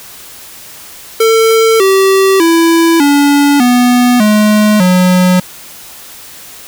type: tone with pitch steps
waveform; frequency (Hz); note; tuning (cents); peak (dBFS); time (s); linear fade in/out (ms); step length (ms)
square; 448.4 / 385.9 / 332.1 / 285.8 / 245.9 / 211.6 / 182.11; A4 / G4 / E4 / D4 / B3 / G#3 / F#3; +33 / -27 / +13 / -47 / -7 / +33 / -27; -6; 1.2-5.4; 5; 600
effects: white hiss -32 dBFS RMS until 6.67 s